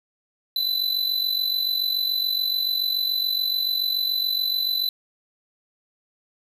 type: tone with amplitude modulation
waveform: square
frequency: 4004 Hz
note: B7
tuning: 23 cents sharp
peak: -19 dBFS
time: 0.56-4.89 s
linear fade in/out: 2 ms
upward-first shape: sine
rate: 47 Hz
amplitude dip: 65%
effects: 8-bit